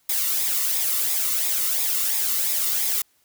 blue noise with flanger, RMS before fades -23 dBFS, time 0.09-3.02 s, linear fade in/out 5 ms, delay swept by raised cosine 0.67 to 1.26 ms, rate 2.9 Hz, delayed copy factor -0.55, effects white hiss -64 dBFS RMS until 3.24 s

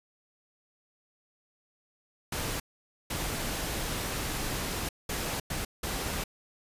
pink noise bursts at uneven times, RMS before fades -33 dBFS, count 5, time 2.32-2.6 / 3.1-4.89 / 5.09-5.4 / 5.5-5.65 / 5.83-6.24 s, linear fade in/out 5 ms, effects resampled to 32000 Hz

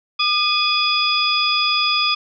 sine tone cluster, 1208 / 2492 / 3427 / 4934 Hz, D6 / D#7 / A7 / D#8, +48 / +2 / -46 / -15 cents, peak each -21 dBFS, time 0.19-2.15 s, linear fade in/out 10 ms, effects none

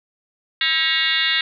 sine tone with frequency modulation, 2804 Hz, F7, 6 cents sharp, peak -16 dBFS, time 0.61-1.41 s, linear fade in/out 2 ms, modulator 299 Hz, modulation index 4, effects none

